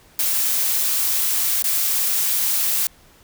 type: noise with dropouts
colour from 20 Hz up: blue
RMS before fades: -20 dBFS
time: 0.19-2.87 s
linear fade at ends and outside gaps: 2 ms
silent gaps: 1.624-1.641 s
effects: pink hiss -52 dBFS RMS until 3.23 s